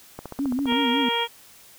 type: click train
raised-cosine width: 1 ms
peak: -20 dBFS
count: 9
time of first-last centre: 0.19-0.723 s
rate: 15 Hz
type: tone with vibrato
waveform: sine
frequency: 263.2 Hz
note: C4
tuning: 10 cents sharp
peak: -22 dBFS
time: 0.39-1.09 s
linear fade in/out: 5 ms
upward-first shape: sine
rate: 5.4 Hz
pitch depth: 130 cents each way
type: harmonic tone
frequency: 467.6 Hz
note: A#4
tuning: 5 cents sharp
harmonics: 1 / 2 / 3 / 4 / 5 / 6 / 7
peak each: -29 / -26 / -35 / -34 / -31 / -35 / -26 dBFS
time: 0.66-1.28 s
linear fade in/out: 50 ms
effects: white hiss -50 dBFS RMS until 1.78 s